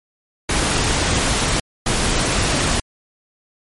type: noise bursts at uneven times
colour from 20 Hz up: pink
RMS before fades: -18 dBFS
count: 2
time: 0.49-1.6 / 1.86-2.8 s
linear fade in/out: 5 ms
effects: MP3 48 kbps